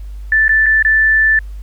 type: tone with dropouts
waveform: sine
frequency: 1760 Hz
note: A6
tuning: in tune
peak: -8 dBFS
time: 0.32-1.39 s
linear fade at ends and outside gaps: 2 ms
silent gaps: 0.481-0.492 / 0.66-0.664 / 0.826-0.849 s
effects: added 50 Hz sine -25 dBFS peak until 1.62 s + pink hiss -52 dBFS RMS until 1.62 s